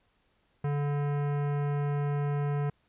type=tone with hard clipping; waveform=sine; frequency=144.4 Hz; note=D3; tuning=29 cents flat; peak=-29 dBFS; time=0.64-2.7 s; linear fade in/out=5 ms; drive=18 dB; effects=pink hiss -71 dBFS RMS until 2.88 s + resampled to 8000 Hz